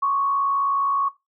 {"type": "tone with frequency modulation", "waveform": "sine", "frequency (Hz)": 1111, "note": "C#6", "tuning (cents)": 4, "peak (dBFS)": -18, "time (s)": [0.02, 1.09], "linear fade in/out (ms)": 10, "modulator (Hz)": 59.5, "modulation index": 0.4, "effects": ["noise-tail reverb RT60 0.2 s tail -17 dB re dry"]}